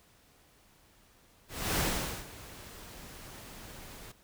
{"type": "noise with ADSR envelope", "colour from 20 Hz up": "pink", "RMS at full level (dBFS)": -29, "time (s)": [1.48, 4.12], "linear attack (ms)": 290, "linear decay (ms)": 480, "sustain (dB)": -19, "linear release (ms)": 7, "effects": ["pink hiss -63 dBFS RMS until 4.23 s"]}